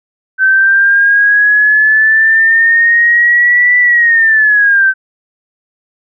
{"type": "linear two-way sweep", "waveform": "sine", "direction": "up then down", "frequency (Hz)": [1534, 1975.5, 1534], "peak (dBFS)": -5, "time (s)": [0.38, 4.94], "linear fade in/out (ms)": 50, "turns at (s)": 3.79, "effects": []}